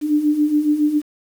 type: beating tone pair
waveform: sine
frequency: 293.5 / 300.7 Hz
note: D4 / D4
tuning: -1 / +41 cents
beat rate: 7.2 Hz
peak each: -21 / -15 dBFS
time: 0.01-1.02 s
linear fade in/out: 50 ms
effects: 7-bit